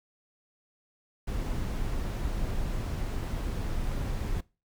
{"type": "noise", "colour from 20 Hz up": "brown", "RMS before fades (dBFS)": -31, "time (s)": [1.27, 4.41], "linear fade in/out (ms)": 10, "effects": ["noise-tail reverb RT60 0.3 s tail -22 dB re dry"]}